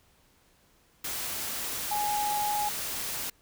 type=tone in noise; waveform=sine; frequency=833 Hz; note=G#5; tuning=5 cents sharp; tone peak=-27 dBFS; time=1.91-2.69 s; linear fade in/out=5 ms; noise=white; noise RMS=-34 dBFS; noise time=1.04-3.3 s; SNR=+4 dB; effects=pink hiss -64 dBFS RMS until 3.41 s